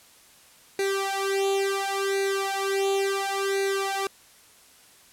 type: tone with flanger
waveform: sawtooth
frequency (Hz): 392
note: G4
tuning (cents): 0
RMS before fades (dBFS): -26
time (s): 0.79-4.07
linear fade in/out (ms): 2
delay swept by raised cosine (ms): 0.47 to 2.27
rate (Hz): 0.71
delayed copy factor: +1
effects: white hiss -54 dBFS RMS until 5.12 s + low-pass 12000 Hz 12 dB/octave